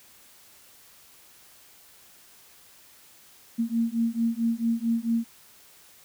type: beating tone pair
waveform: sine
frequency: 228.1 / 232.6 Hz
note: A#3 / A#3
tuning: -37 / -4 cents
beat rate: 4.5 Hz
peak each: -26 dBFS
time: 3.58-5.25 s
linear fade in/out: 20 ms
effects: white hiss -54 dBFS RMS until 6.04 s